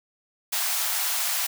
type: high-pass noise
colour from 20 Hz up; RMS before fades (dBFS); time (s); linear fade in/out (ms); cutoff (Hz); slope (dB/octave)
white; -26; 0.52-1.47; 10; 630; 96
effects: none